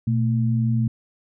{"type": "tone pair together", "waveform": "sine", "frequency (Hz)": [120, 223.7], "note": ["B2", "A3"], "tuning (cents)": [-49, 29], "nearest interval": "major seventh", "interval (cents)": 1078, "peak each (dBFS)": [-19, -23], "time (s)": [0.07, 0.88], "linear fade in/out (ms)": 5, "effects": []}